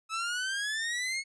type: exponential sweep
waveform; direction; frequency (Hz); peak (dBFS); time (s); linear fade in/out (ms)
sawtooth; up; 1293 to 2200; -27; 0.09-1.24; 50
effects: resampled to 22050 Hz